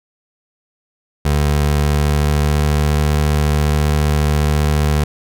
25% pulse tone with pitch glide, 73.42 to 74.66 Hz, D2 to D2, 0 to +29 cents, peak -9 dBFS, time 1.25-5.04 s, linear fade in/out 5 ms, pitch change +29 cents, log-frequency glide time 1.81-2.88 s, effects none

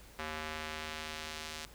square tone with band-pass filter sweep, 77.78 Hz, D#2, in tune, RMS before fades -42 dBFS, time 0.19-1.65 s, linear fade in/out 0 ms, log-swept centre 1800 to 4700 Hz, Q 0.77, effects added 50 Hz sine -57 dBFS peak until 1.74 s + pink hiss -57 dBFS RMS until 1.74 s

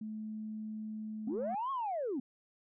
sine tone, 216.1 Hz, A3, 31 cents flat, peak -38 dBFS, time 0.01-1.55 s, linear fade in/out 5 ms
sine linear two-way sweep, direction up then down, 233.1 to 1110 to 233.1 Hz, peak -32 dBFS, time 1.27-2.2 s, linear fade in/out 5 ms, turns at 1.71 s
effects tanh soft clip ceiling -29 dBFS

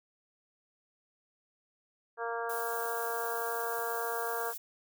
harmonic tone, 232.1 Hz, A#3, 7 cents flat, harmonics 2 / 3 / 4 / 5 / 6 / 7, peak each -37 / -39 / -40 / -41 / -42 / -42 dBFS, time 2.17-4.54 s, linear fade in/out 50 ms
violet noise, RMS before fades -41 dBFS, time 2.49-4.58 s, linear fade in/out 10 ms
effects none

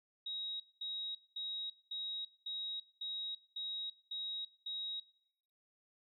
sine tone bursts, 3801 Hz, A#7, 33 cents sharp, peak -39 dBFS, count 9, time 0.26-5 s, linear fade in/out 5 ms, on 340 ms, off 210 ms, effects noise-tail reverb RT60 0.8 s tail -20 dB re dry

